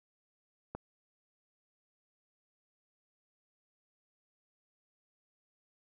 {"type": "click", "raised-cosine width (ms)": 1, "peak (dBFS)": -25, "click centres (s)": 0.75, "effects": []}